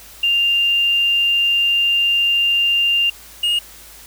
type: tone pair in turn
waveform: sine / triangle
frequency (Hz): 2794 / 2851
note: F7 / F7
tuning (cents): 0 / +35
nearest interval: unison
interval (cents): 35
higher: second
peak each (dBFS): -13 / -13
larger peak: neither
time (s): 0.23-3.1 / 3.43-3.59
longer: first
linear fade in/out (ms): 5
effects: added 54 Hz sine -48 dBFS peak until 4.06 s + white hiss -41 dBFS RMS until 4.06 s